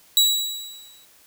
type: tone with exponential decay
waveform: sawtooth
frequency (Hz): 3897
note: B7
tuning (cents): -24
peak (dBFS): -9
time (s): 0.17-1.05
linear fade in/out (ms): 1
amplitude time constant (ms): 190
effects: white hiss -54 dBFS RMS until 1.26 s